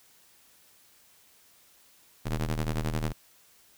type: ring-modulated tone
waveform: sawtooth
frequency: 77.78 Hz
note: D#2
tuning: in tune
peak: -21 dBFS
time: 2.25-3.13 s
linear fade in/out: 20 ms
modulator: 44.5 Hz
effects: white hiss -60 dBFS RMS until 3.77 s